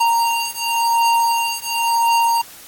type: beating tone pair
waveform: square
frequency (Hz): 927 / 927.93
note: A#5 / A#5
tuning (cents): -10 / -8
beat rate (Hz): 0.93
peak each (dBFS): -19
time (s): 0-2.42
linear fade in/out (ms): 10
effects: white hiss -40 dBFS RMS until 2.67 s + AAC 64 kbps